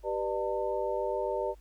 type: tone cluster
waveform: sine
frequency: 390.1 / 490.8 / 598 / 899 Hz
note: G4 / B4 / D5 / A5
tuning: -8 / -11 / +31 / +37 cents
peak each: -34 / -34 / -33 / -36 dBFS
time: 0.03-1.55 s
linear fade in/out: 50 ms
effects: added 50 Hz sine -51 dBFS peak until 1.6 s + pink hiss -67 dBFS RMS until 1.6 s